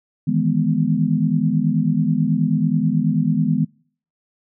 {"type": "chord", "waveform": "sine", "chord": "E major seventh", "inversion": "third", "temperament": "equal", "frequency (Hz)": [155.56, 164.81, 207.7, 246.9], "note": ["D#3", "E3", "G#3", "B3"], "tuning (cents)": [0, 0, 0, 0], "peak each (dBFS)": -21, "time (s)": [0.27, 3.65], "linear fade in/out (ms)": 10, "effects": ["noise-tail reverb RT60 0.5 s tail -25 dB re dry"]}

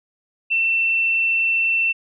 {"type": "tone", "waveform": "sine", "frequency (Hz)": 2688, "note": "E7", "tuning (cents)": 33, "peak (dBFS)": -16, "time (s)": [0.5, 1.93], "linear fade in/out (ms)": 20, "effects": []}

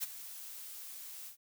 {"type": "noise with ADSR envelope", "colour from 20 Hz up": "blue", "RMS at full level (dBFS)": -34, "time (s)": [0, 1.37], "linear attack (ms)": 32, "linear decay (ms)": 21, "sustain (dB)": -13, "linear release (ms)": 98, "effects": []}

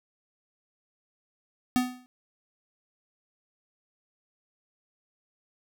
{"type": "tone with exponential decay", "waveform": "square", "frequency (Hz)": 250.5, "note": "B3", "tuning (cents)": 25, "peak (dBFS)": -19, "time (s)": [1.76, 2.06], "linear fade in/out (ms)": 0, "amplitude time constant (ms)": 65, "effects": []}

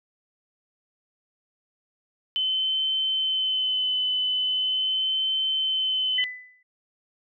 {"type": "tone with vibrato", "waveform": "sine", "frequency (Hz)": 3047, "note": "G7", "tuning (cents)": -50, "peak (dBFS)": -22, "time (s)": [2.36, 6.24], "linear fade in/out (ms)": 0, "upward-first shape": "sine", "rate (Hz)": 0.41, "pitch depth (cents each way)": 17}
{"type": "tone with exponential decay", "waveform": "sine", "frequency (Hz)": 2000, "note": "B6", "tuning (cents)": 21, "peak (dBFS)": -22, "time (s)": [6.18, 6.63], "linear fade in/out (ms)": 5, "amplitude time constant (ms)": 96}
{"effects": []}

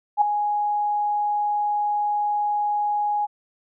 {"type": "tone with ADSR envelope", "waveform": "sine", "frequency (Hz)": 830.6, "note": "G#5", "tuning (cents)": 0, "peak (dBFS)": -11, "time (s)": [0.17, 3.27], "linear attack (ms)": 45, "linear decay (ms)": 4, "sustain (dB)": -9, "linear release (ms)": 27, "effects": []}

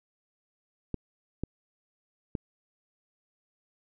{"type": "clicks", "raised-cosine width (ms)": 3, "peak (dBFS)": -18, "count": 3, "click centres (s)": [0.943, 1.436, 2.352], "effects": []}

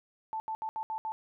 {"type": "tone bursts at uneven times", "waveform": "sine", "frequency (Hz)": 880, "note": "A5", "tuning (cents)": 0, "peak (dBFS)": -32, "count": 6, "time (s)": [[0.33, 0.4], [0.48, 0.55], [0.62, 0.69], [0.76, 0.83], [0.9, 0.98], [1.05, 1.12]], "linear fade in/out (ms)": 0, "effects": []}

